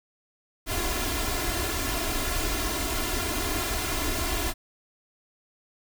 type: noise with comb filter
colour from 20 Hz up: pink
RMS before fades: -28 dBFS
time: 0.66-4.54 s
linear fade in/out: 50 ms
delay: 2.9 ms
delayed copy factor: +0.95
effects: none